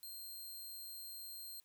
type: tone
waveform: 5% pulse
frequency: 4186 Hz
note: C8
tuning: in tune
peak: -40 dBFS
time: 0.03-1.6 s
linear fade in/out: 0 ms
effects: white hiss -75 dBFS RMS until 1.64 s